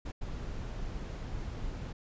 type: noise bursts at uneven times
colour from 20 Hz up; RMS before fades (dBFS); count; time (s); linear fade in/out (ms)
brown; -38; 2; 0.05-0.12 / 0.21-1.93; 10
effects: resampled to 16000 Hz